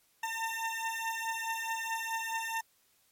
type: beating tone pair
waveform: 20% pulse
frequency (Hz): 902 / 906.7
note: A5 / A#5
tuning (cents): +43 / -48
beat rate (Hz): 4.7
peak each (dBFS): -31 / -32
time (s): 0.23-2.61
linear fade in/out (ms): 5
effects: white hiss -69 dBFS RMS until 3.11 s + MP3 64 kbps